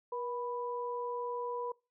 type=tone pair together; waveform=sine; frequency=480.4 / 987.8 Hz; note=B4 / B5; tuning=-48 / 0 cents; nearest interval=octave; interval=1248 cents; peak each=-37 / -38 dBFS; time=0.12-1.72 s; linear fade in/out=5 ms; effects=noise-tail reverb RT60 0.3 s tail -24 dB re dry